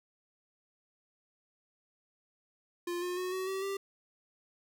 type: tone with pitch steps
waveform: square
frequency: 349.2 / 357.6 / 366.1 / 374.9 / 383.9 / 393.1 Hz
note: F4 / F4 / F#4 / F#4 / G4 / G4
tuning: 0 / +41 / -18 / +23 / -36 / +5 cents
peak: -34 dBFS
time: 2.87-3.77 s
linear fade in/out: 5 ms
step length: 150 ms
effects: none